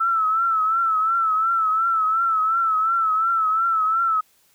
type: tone with vibrato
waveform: sine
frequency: 1318.5 Hz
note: E6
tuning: in tune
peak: -17 dBFS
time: 0-4.21 s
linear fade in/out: 10 ms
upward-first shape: triangle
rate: 2.8 Hz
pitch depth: 75 cents each way
effects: white hiss -60 dBFS RMS until 4.54 s